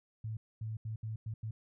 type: tone bursts at uneven times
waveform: sine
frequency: 110 Hz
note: A2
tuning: in tune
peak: -36 dBFS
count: 6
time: 0.24-0.37 / 0.61-0.77 / 0.85-0.96 / 1.03-1.16 / 1.26-1.34 / 1.43-1.51 s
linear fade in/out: 5 ms
effects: none